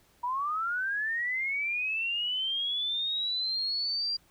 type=linear sweep; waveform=sine; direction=up; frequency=950 to 4783 Hz; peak=-28 dBFS; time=0.23-4.17 s; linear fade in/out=10 ms; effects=pink hiss -64 dBFS RMS until 4.3 s